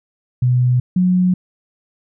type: tone pair in turn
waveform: sine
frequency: 124.8 / 182.1 Hz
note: B2 / F#3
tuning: +19 / -27 cents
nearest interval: perfect fifth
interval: 654 cents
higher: second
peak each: -11 dBFS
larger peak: neither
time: 0.42-0.8 / 0.96-1.34 s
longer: neither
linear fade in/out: 5 ms
effects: none